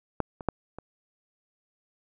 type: clicks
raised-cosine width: 1 ms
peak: -11 / -24 / -10 / -25 dBFS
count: 4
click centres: 0.203 / 0.408 / 0.487 / 0.786 s
effects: none